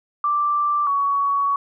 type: tone pair in turn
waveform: sine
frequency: 1174.7 / 1123.1 Hz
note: D6 / C#6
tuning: 0 / +22 cents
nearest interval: minor second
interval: 78 cents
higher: first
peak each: -17 dBFS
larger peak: neither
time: 0.24-0.87 / 0.87-1.56 s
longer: second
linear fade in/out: 2 ms
effects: none